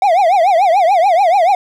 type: tone with vibrato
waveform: triangle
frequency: 729 Hz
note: F#5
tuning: 26 cents flat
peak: -6 dBFS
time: 0.02-1.55 s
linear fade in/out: 2 ms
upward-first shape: triangle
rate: 6.9 Hz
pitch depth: 250 cents each way
effects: none